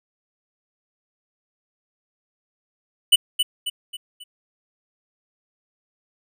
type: tone with echo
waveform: square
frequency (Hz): 2970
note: F#7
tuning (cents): +6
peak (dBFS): -10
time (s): 3.12-3.16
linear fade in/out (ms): 10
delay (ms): 270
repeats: 4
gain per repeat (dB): -7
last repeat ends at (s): 4.24
effects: none